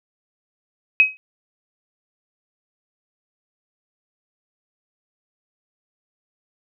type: tone with exponential decay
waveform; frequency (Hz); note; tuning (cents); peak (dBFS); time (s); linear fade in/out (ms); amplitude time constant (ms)
sine; 2540; D#7; +35; -6; 1-1.17; 0; 36
effects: none